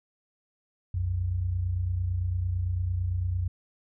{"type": "tone pair together", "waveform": "sine", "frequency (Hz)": [62, 90.9], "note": ["B1", "F#2"], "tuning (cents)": [7, -30], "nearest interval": "perfect fifth", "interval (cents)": 663, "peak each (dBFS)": [-33, -26], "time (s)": [0.94, 3.48], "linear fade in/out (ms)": 5, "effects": []}